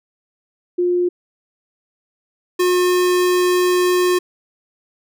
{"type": "tone pair in turn", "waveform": ["sine", "square"], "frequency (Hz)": [354.9, 360.3], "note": ["F4", "F#4"], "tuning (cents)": [28, -46], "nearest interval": "unison", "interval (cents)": 26, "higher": "second", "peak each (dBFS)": -14, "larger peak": "neither", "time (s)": [[0.78, 1.09], [2.59, 4.19]], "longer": "second", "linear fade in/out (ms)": 10, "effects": []}